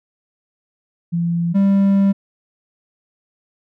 sine / triangle tone pair in turn, 170.2 / 197.07 Hz, F3 / G3, -44 / +9 cents, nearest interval minor third, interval 253 cents, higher second, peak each -16 / -9 dBFS, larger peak second, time 1.12-1.54 / 1.54-2.13 s, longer second, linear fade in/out 20 ms, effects none

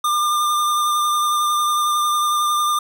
square tone with vibrato, 1200 Hz, D6, 37 cents sharp, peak -17 dBFS, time 0.04-2.79 s, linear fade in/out 5 ms, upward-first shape triangle, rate 11 Hz, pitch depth 20 cents each way, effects none

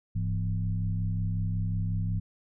sine tone with frequency modulation, 101 Hz, G#2, 48 cents flat, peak -26 dBFS, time 0.15-2.2 s, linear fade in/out 10 ms, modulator 65.5 Hz, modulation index 0.97, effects none

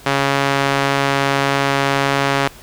sawtooth tone with band-pass filter, 138.59 Hz, C#3, in tune, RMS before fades -17 dBFS, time 0.06-2.48 s, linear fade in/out 5 ms, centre 1600 Hz, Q 0.55, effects pink hiss -41 dBFS RMS until 2.62 s

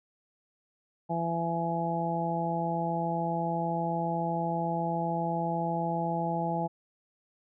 harmonic tone, 167.9 Hz, E3, 32 cents sharp, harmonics 1 / 2 / 3 / 4 / 5, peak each -32 / -37 / -38 / -34 / -32 dBFS, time 1.09-6.68 s, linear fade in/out 20 ms, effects none

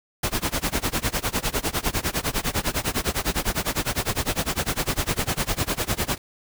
pink noise with tremolo, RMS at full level -22 dBFS, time 0.23-6.18 s, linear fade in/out 5 ms, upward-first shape sine, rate 9.9 Hz, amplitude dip 95%, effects none

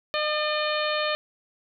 harmonic tone with a mistuned harmonic, 607 Hz, D#5, 43 cents flat, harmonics 1 / 2 / 3 / 4 / 5 / 6 / 7, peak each -27 / -30 / -32 / -33 / -34 / -35 / -35 dBFS, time 0.14-1.15 s, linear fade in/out 0 ms, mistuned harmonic 3, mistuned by -26 cents, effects none

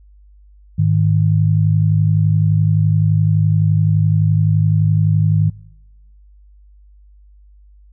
sine tone pair together, 103.83 / 155.57 Hz, G#2 / D#3, 0 / 0 cents, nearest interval perfect fifth, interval 700 cents, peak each -14 dBFS, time 0.78-5.5 s, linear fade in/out 10 ms, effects noise-tail reverb RT60 1.0 s tail -25 dB re dry + added 50 Hz sine -43 dBFS peak until 7.92 s

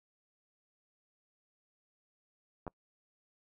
clicks, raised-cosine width 1 ms, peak -27 dBFS, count 2, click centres 2.667 / 2.678 s, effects noise-tail reverb RT60 0.1 s tail -26 dB re dry

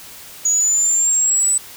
sine exponential sweep, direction up, 6750 to 8000 Hz, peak -13 dBFS, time 0.45-1.58 s, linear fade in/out 5 ms, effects white hiss -38 dBFS RMS until 1.76 s

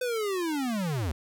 square linear sweep, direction down, 510 to 69.3 Hz, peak -28 dBFS, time 0.01-1.12 s, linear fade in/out 5 ms, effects none

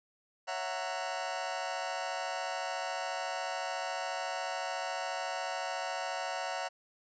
sawtooth chord, F# dominant seventh, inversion second, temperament just, 555 / 666 / 740 / 925 Hz, C#5 / E5 / F#5 / A#5, +2 / +18 / 0 / -14 cents, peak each -38 / -36 / -34 / -37 dBFS, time 0.47-6.69 s, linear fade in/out 20 ms, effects resampled to 16000 Hz

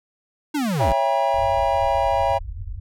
square linear sweep, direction down, 311.5 to 40 Hz, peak -21 dBFS, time 0.54-0.93 s, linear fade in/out 10 ms
triangle chord, C# diminished seventh, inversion none, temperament just, 554.4 / 665.2 / 798.3 / 957.9 Hz, C#5 / E5 / G5 / Bb5, 0 / +16 / +31 / +47 cents, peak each -22 / -21 / -20 / -22 dBFS, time 0.79-2.39 s, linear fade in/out 20 ms
white low-pass noise, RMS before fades -32 dBFS, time 1.34-2.8 s, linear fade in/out 5 ms, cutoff 100 Hz, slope 96 dB/octave
effects none

